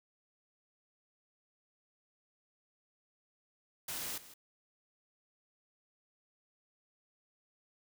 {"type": "noise with echo", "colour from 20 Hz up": "white", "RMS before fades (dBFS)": -40, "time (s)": [3.88, 4.18], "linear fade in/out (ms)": 5, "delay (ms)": 160, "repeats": 1, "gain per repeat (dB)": -15, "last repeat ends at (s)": 4.34, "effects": []}